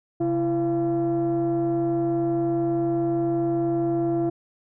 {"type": "tone cluster", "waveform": "sine", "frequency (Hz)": [135.7, 336.3, 685], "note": ["C#3", "E4", "F5"], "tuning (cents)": [-36, 35, -34], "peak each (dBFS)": [-28, -20, -28], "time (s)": [0.2, 4.3], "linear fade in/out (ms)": 10, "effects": ["tanh soft clip ceiling -17 dBFS"]}